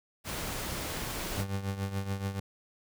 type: noise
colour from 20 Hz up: pink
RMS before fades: -36 dBFS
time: 0.24-1.45 s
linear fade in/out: 50 ms
type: tone with tremolo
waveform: 30% pulse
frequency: 98 Hz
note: G2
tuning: in tune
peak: -26 dBFS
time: 1.37-2.4 s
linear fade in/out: 5 ms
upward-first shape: triangle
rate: 7 Hz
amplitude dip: 75%
effects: none